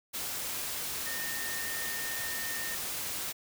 sine tone in noise, 1829 Hz, A#6, 33 cents flat, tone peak -38 dBFS, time 1.05-2.76 s, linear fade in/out 20 ms, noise white, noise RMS -36 dBFS, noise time 0.13-3.33 s, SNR -5 dB, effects none

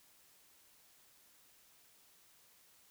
silence, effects white hiss -66 dBFS RMS until 2.9 s

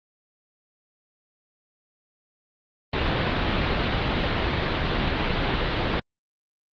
pink low-pass noise, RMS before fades -24 dBFS, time 2.93-6 s, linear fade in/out 5 ms, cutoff 4100 Hz, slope 48 dB/octave, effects Opus 32 kbps

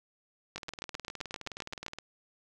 two click trains, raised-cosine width 0.2 ms, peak -19 / -23 dBFS, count 11 / 28, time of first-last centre 0.56-1.864 / 0.58-1.986 s, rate 7.67 / 19.2 Hz, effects none

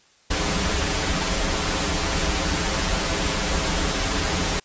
pink noise with comb filter, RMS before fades -23 dBFS, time 0.3-4.6 s, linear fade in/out 10 ms, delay 8.4 ms, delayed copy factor -0.95, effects white hiss -57 dBFS RMS until 4.64 s + resampled to 16000 Hz

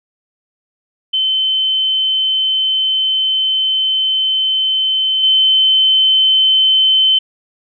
sine tone with level steps, 3070 Hz, G7, 37 cents flat, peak -12 / -8 dBFS, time 1.13-7.19 s, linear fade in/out 10 ms, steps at 5.23 s, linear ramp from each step 5 ms, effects none

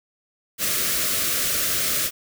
white band-stop noise, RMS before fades -23 dBFS, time 0.58-2.11 s, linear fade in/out 50 ms, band 690 to 1100 Hz, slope 96 dB/octave, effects none

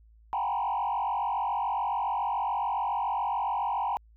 sine tone with frequency modulation, 875 Hz, A5, 10 cents flat, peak -25 dBFS, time 0.33-3.97 s, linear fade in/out 0 ms, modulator 47.1 Hz, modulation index 2.6, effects tanh soft clip ceiling -23 dBFS + added 55 Hz sine -54 dBFS peak until 4.16 s

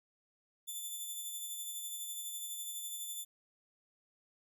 5% pulse tone with tremolo, 3520 Hz, A7, in tune, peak -31 dBFS, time 0.67-3.25 s, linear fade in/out 20 ms, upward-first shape sine, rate 12 Hz, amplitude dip 35%, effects none

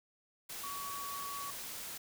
sine tone in noise, 1128 Hz, C#6, 30 cents sharp, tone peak -41 dBFS, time 0.63-1.51 s, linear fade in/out 10 ms, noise white, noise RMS -44 dBFS, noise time 0.49-1.98 s, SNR 0 dB, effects none

